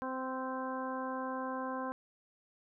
harmonic tone with a mistuned harmonic, 260 Hz, C4, 11 cents flat, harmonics 1 / 2 / 3 / 4 / 5 / 6, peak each -40 / -41 / -44 / -40 / -50 / -47 dBFS, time 0.02-1.92 s, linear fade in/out 0 ms, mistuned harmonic 5, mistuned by +21 cents, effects none

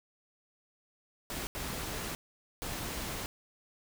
pink noise bursts at uneven times, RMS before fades -38 dBFS, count 3, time 1.3-1.47 / 1.55-2.15 / 2.62-3.26 s, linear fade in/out 0 ms, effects none

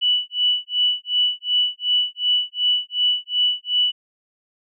sine tone with tremolo, 2960 Hz, F#7, in tune, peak -14 dBFS, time 0.01-3.92 s, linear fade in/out 20 ms, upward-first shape sine, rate 2.7 Hz, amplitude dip 100%, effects none

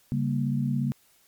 sine chord, G diminished, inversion second, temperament equal, 138.59 / 196 / 233.1 Hz, Db3 / G3 / Bb3, 0 / 0 / 0 cents, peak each -26 / -31 / -28 dBFS, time 0.12-0.92 s, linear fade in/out 0 ms, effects white hiss -62 dBFS RMS until 1.27 s + MP3 96 kbps

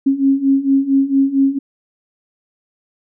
sine beating tone pair, 270 / 274.4 Hz, C#4 / C#4, -45 / -17 cents, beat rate 4.4 Hz, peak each -16 / -13 dBFS, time 0.06-1.59 s, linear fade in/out 10 ms, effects none

